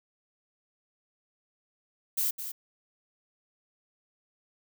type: noise with echo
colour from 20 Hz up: violet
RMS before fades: -28 dBFS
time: 2.17-2.31 s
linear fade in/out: 10 ms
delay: 210 ms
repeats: 1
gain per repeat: -9 dB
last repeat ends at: 2.52 s
effects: none